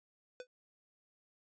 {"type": "tone with exponential decay", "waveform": "square", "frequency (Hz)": 500, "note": "B4", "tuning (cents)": 21, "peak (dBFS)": -40, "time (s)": [0.4, 0.47], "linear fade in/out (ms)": 1, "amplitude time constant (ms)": 15, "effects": ["resampled to 16000 Hz"]}